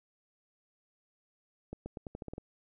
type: accelerating click train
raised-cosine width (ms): 2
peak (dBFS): -27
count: 9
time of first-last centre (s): 1.73-2.381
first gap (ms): 130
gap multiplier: 0.86
effects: none